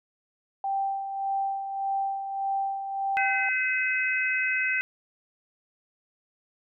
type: tone with tremolo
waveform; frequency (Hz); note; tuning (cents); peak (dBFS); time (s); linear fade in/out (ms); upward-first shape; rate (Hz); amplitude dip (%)
sine; 784; G5; 0; -24; 0.64-3.49; 2; sine; 1.7; 55
type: harmonic tone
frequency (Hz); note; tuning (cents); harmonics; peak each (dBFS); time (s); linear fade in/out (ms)
511; C5; -41; 3 / 4 / 5; -28 / -28 / -28; 3.17-4.81; 0
effects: none